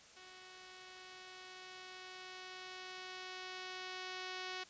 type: tone with level ramp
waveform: 5% pulse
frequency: 370.2 Hz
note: F#4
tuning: 1 cent sharp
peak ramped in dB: -44 to -30 dBFS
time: 0.16-4.64 s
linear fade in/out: 10 ms
effects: white hiss -60 dBFS RMS until 4.69 s + resampled to 16000 Hz